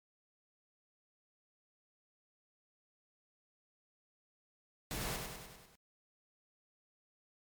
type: noise with echo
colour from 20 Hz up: pink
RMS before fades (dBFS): -40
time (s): 4.91-5.16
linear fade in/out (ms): 0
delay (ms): 99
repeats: 6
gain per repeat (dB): -4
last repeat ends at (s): 5.754
effects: MP3 96 kbps